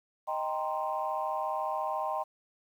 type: chord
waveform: sine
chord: C minor seventh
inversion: first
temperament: equal with one note detuned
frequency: 622.3 / 786.3 / 932.3 / 1046.5 Hz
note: Eb5 / G5 / Bb5 / C6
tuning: 0 / +5 / 0 / 0 cents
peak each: -35 / -34 / -36 / -35 dBFS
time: 0.27-2.24 s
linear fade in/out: 20 ms
effects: tanh soft clip ceiling -20 dBFS + 10-bit